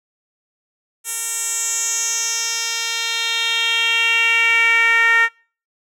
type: tone with band-pass filter sweep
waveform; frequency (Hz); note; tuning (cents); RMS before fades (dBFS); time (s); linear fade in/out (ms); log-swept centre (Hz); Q
10% pulse; 459.5; A#4; -25; -18; 1.04-5.29; 50; 9500 to 1800; 3.7
effects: noise-tail reverb RT60 0.4 s tail -25 dB re dry